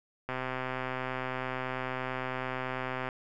click train, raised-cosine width 0.5 ms, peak -19 dBFS, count 362, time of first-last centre 0.29-3.088 s, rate 129 Hz, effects none

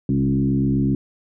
sine tone with frequency modulation, 204.5 Hz, G#3, 26 cents flat, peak -16 dBFS, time 0.09-0.95 s, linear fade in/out 2 ms, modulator 67.8 Hz, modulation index 1.5, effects none

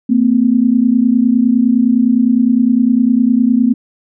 sine tone pair together, 227.2 / 257 Hz, A#3 / C4, -44 / -31 cents, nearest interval major second, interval 213 cents, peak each -11 dBFS, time 0.09-3.74 s, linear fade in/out 10 ms, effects none

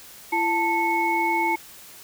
sine tone cluster, 337 / 886 / 2199 Hz, E4 / A5 / C#7, +38 / +12 / -14 cents, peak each -27 / -22 / -25 dBFS, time 0.32-1.56 s, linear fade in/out 10 ms, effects white hiss -45 dBFS RMS until 2.03 s

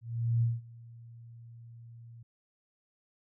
sine tone with ADSR envelope, 116.54 Hz, A#2, in tune, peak -23 dBFS, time 0.01-2.23 s, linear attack 410 ms, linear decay 190 ms, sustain -24 dB, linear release 6 ms, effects none

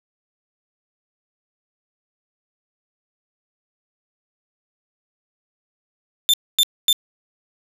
40% pulse tone bursts, 3559 Hz, A7, 19 cents sharp, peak -11 dBFS, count 3, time 6.29-6.928 s, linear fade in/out 0 ms, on 46 ms, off 250 ms, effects none

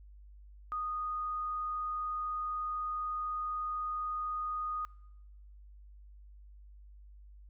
sine tone, 1237 Hz, D#6, 10 cents flat, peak -33 dBFS, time 0.72-4.85 s, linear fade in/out 0 ms, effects noise-tail reverb RT60 0.9 s tail -23 dB re dry + added 50 Hz sine -51 dBFS peak until 7.49 s

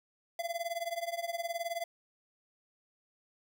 square tone with tremolo, 680 Hz, F5, 46 cents flat, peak -31 dBFS, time 0.39-1.84 s, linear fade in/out 2 ms, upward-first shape triangle, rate 19 Hz, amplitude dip 95%, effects none

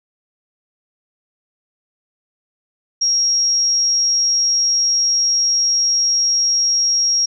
sine tone, 5600 Hz, F8, 4 cents sharp, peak -13 dBFS, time 3.01-7.26 s, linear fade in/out 10 ms, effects none

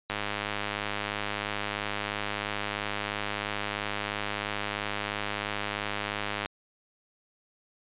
click train, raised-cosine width 0.3 ms, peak -14 dBFS, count 656, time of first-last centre 0.1-6.459 s, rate 103 Hz, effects resampled to 8000 Hz

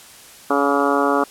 harmonic tone with a mistuned harmonic, 141.1 Hz, C#3, 31 cents sharp, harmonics 2 / 3 / 4 / 5 / 6 / 7 / 8 / 9 / 10, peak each -21 / -22 / -23 / -24 / -25 / -27 / -23 / -25 / -27 dBFS, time 0.5-1.24 s, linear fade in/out 5 ms, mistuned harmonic 8, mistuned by +26 cents, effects white hiss -43 dBFS RMS until 1.3 s + low-pass 12000 Hz 12 dB/octave

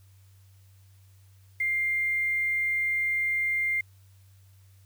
sine tone with quantisation, 2100 Hz, C7, 6 cents sharp, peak -24 dBFS, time 1.6-3.81 s, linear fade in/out 5 ms, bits 8, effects added 96 Hz sine -53 dBFS peak until 4.85 s + white hiss -66 dBFS RMS until 4.85 s

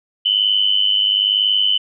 sine tone pair together, 2960 / 3061 Hz, F#7 / G7, 0 / -42 cents, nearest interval minor second, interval 58 cents, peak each -16 dBFS, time 0.25-1.78 s, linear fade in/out 10 ms, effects none

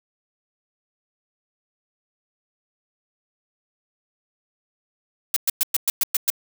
blue noise bursts, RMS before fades -19 dBFS, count 8, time 5.34-6.302 s, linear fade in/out 2 ms, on 24 ms, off 110 ms, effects none

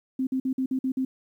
sine tone bursts, 261.5 Hz, C4, 1 cent flat, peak -23 dBFS, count 7, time 0.19-1.05 s, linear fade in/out 5 ms, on 80 ms, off 50 ms, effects 10-bit

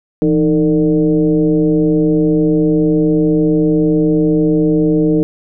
sine tone with frequency modulation, 310.5 Hz, D#4, 3 cents flat, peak -9 dBFS, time 0.22-5.23 s, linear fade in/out 0 ms, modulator 143 Hz, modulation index 1.1, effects none

